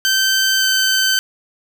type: tone with pitch glide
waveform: 15% pulse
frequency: 1548 to 1539.1 Hz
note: G6 to G6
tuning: -22 to -32 cents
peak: -7 dBFS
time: 0.05-1.19 s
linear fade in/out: 0 ms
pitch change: -10 cents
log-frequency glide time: 0.58-0.64 s
effects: none